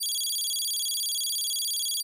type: tone with vibrato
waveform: 20% pulse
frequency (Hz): 3951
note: B7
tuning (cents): 0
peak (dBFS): -21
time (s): 0-2.03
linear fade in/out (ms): 20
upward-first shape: square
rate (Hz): 17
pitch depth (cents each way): 290
effects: none